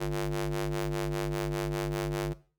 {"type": "ring-modulated tone", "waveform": "sawtooth", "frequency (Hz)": 100.2, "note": "G2", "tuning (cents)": 38, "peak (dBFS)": -22, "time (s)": [0, 2.34], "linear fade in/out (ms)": 20, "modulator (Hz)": 248, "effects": ["noise-tail reverb RT60 0.4 s tail -17 dB re dry"]}